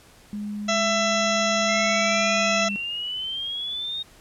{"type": "tone with pitch glide", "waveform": "sine", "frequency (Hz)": [207.7, 201.8], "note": ["G#3", "G#3"], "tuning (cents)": [0, -49], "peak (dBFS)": -28, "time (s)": [0.33, 2.76], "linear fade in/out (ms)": 0, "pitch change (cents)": -49, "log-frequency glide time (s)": [1.79, 2.54]}
{"type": "harmonic tone", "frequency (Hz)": 667, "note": "E5", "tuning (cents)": 20, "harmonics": [1, 2, 3, 4, 5, 6, 8, 9, 10], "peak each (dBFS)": [-24, -27, -29, -30, -31, -32, -33, -34, -34], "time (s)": [0.68, 2.69], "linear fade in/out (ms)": 10}
{"type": "exponential sweep", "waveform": "sine", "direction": "up", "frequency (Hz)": [2093, 3728], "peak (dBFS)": -27, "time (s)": [1.68, 4.03], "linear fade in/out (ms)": 10}
{"effects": ["pink hiss -52 dBFS RMS until 4.2 s", "low-pass 12000 Hz 12 dB/octave"]}